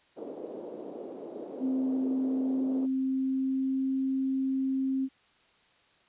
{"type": "band-pass noise", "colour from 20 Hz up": "white", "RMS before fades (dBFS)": -41, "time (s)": [0.16, 2.87], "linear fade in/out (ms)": 20, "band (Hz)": [270, 510], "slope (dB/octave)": 24}
{"type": "tone with pitch glide", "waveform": "sine", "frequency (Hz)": [261.6, 265.9], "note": ["C4", "C4"], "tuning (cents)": [0, 28], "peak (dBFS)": -26, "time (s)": [1.59, 5.09], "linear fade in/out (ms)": 50, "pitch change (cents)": 28, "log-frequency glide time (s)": [2.09, 3.91]}
{"effects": ["white hiss -64 dBFS RMS until 6.08 s", "resampled to 8000 Hz"]}